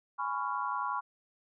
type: chord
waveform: sine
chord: C# dominant seventh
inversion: second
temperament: just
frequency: 831.5 / 997.9 / 1108.7 / 1385.9 Hz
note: G#5 / B5 / C#6 / E#6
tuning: +2 / +18 / 0 / -14 cents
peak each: -39 / -35 / -35 / -39 dBFS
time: 0.18-1.01 s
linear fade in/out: 20 ms
effects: none